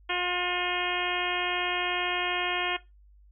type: harmonic tone with a mistuned harmonic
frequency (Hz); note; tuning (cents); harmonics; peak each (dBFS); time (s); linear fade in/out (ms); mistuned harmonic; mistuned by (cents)
357.6; F4; +41; 1 / 2 / 3 / 4 / 5 / 6 / 7 / 8 / 9; -35 / -35 / -35 / -35 / -35 / -35 / -35 / -35 / -35; 0.09-2.77; 10; 3; -16
effects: noise-tail reverb RT60 0.2 s tail -17 dB re dry + added 50 Hz sine -53 dBFS peak until 3.31 s